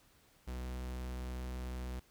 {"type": "tone", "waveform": "45% pulse", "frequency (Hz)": 62.7, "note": "B1", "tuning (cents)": 27, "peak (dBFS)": -39, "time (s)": [0.47, 2], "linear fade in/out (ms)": 10, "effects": ["pink hiss -67 dBFS RMS until 2.1 s"]}